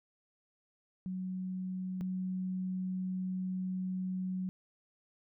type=tone pair in turn; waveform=sine; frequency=185.5 / 185.5 Hz; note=F#3 / F#3; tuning=+5 / +5 cents; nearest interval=unison; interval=0 cents; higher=neither; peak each=-35 / -33 dBFS; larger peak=second; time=1.06-2.01 / 2.01-4.49 s; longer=second; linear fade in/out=0 ms; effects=none